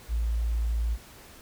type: tone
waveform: sine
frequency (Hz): 56.7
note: A#1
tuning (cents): -47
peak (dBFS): -24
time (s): 0.08-0.98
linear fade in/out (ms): 50
effects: pink hiss -50 dBFS RMS until 1.41 s